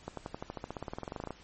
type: accelerating click train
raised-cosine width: 1 ms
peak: -23 dBFS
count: 22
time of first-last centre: 0.08-1.307 s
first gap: 93 ms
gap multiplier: 0.95
effects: pink hiss -56 dBFS RMS until 1.43 s + MP3 32 kbps